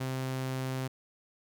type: tone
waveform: sawtooth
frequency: 130.81 Hz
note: C3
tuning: in tune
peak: -28 dBFS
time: 0-0.88 s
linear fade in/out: 10 ms
effects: none